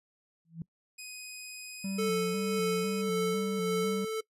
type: tone with exponential growth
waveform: sine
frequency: 164.81 Hz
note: E3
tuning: in tune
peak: -32 dBFS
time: 0.45-0.62 s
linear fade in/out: 2 ms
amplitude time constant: 35 ms
type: tone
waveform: 15% pulse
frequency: 2504 Hz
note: D#7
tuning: 10 cents sharp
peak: -35 dBFS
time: 0.98-3.02 s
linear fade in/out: 10 ms
type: tone with vibrato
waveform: triangle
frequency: 186.8 Hz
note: F#3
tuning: 17 cents sharp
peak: -30 dBFS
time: 1.84-4.05 s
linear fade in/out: 5 ms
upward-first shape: square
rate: 2 Hz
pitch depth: 70 cents each way
type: tone with tremolo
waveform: square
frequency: 440 Hz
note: A4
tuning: in tune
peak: -28 dBFS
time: 1.98-4.21 s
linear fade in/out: 10 ms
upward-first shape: sine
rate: 1.8 Hz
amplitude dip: 45%
effects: noise-tail reverb RT60 0.1 s tail -22 dB re dry + resampled to 32000 Hz